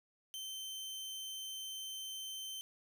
sawtooth tone, 3097 Hz, G7, 22 cents flat, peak -39 dBFS, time 0.34-2.61 s, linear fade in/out 0 ms, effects none

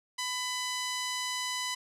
5% pulse tone with low-pass filter, 1000 Hz, B5, 21 cents sharp, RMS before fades -34 dBFS, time 0.18-1.75 s, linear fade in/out 10 ms, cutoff 7400 Hz, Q 0.52, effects none

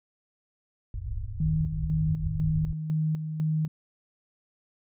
white low-pass noise, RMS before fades -32 dBFS, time 0.94-2.73 s, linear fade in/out 2 ms, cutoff 110 Hz, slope 96 dB/octave
sine tone with tremolo, 156.1 Hz, D#3, 6 cents sharp, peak -23 dBFS, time 1.4-3.68 s, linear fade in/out 5 ms, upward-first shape square, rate 2 Hz, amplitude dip 55%
effects none

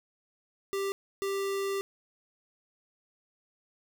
square tone bursts at uneven times, 393.4 Hz, G4, 6 cents sharp, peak -30 dBFS, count 2, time 0.73-0.92 / 1.22-1.81 s, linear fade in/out 0 ms, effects none

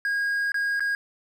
triangle tone with dropouts, 1634 Hz, G#6, 29 cents flat, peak -21 dBFS, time 0.05-0.95 s, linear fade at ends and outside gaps 1 ms, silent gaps 0.519-0.543 / 0.796-0.805 s, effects none

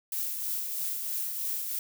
violet noise with tremolo, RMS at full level -31 dBFS, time 0.12-1.79 s, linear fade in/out 2 ms, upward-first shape triangle, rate 3.1 Hz, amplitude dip 40%, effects none

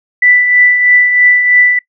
sine tone with tremolo, 1979 Hz, B6, 3 cents sharp, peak -3 dBFS, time 0.22-1.79 s, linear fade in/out 5 ms, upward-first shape triangle, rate 3.1 Hz, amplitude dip 55%, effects noise-tail reverb RT60 0.1 s tail -21 dB re dry

